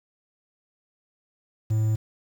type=tone with quantisation; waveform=triangle; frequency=109.2 Hz; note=A2; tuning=13 cents flat; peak=-18 dBFS; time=1.7-1.96 s; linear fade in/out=10 ms; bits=8; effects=none